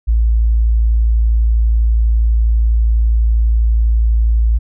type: tone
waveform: sine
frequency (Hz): 56.1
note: A1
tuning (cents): +34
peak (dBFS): -9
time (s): 0.07-4.59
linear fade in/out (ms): 20
effects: none